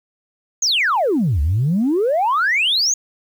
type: exponential two-way sweep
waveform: sine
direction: down then up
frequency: 6800 to 68.3 to 6800 Hz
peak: -13 dBFS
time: 0.62-2.94 s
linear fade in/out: 5 ms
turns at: 1.41 s
effects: tanh soft clip ceiling -11 dBFS + 8-bit

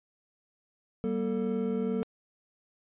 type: tone cluster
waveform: triangle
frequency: 194.2 / 236.3 / 444.7 Hz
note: G3 / A#3 / A4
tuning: -16 / +24 / +18 cents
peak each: -30 dBFS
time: 1.04-2.03 s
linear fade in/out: 0 ms
effects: resampled to 8000 Hz

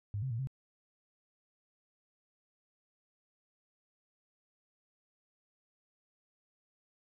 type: tone with pitch steps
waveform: sine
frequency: 102.5 / 132.1 / 114.4 / 133.5 Hz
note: G#2 / C3 / A#2 / C3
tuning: -22 / +17 / -32 / +35 cents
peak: -33 dBFS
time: 0.14-0.472 s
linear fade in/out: 0 ms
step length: 83 ms
effects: none

